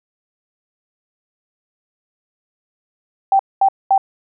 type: tone bursts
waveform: sine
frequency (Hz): 780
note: G5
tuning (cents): -9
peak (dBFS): -9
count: 3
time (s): 3.32-3.979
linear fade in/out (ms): 2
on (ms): 73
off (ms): 220
effects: none